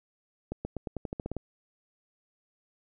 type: accelerating click train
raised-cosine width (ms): 2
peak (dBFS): -20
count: 11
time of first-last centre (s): 0.52-1.367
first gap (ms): 130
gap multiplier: 0.9
effects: none